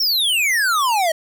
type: exponential sweep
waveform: square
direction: down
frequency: 5588 to 622.3 Hz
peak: -16 dBFS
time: 0-1.12 s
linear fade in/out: 5 ms
effects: none